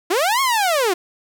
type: linear two-way sweep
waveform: sawtooth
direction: up then down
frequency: 316.9 to 1108.7 to 336.2 Hz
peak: -12 dBFS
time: 0.1-0.94 s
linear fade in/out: 10 ms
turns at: 0.41 s
effects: none